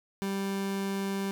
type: tone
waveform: 30% pulse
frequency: 196 Hz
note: G3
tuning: in tune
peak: -27 dBFS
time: 0.22-1.31 s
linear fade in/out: 0 ms
effects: none